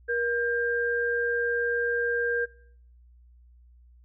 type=tone pair together; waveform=sine; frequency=474.7 / 1596.7 Hz; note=A#4 / G6; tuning=+31 / +31 cents; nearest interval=octave + major sixth; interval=2100 cents; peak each=-27 dBFS; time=0.08-2.46 s; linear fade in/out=20 ms; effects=noise-tail reverb RT60 0.6 s tail -22 dB re dry + added 60 Hz sine -52 dBFS peak until 4.04 s